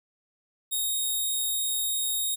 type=tone; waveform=5% pulse; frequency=3729 Hz; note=A#7; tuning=in tune; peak=-18 dBFS; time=0.71-2.36 s; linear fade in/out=20 ms; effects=none